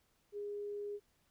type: tone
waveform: sine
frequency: 410.5 Hz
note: G#4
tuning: 20 cents flat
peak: -39 dBFS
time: 0.32-1 s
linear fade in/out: 50 ms
effects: pink hiss -75 dBFS RMS until 1.3 s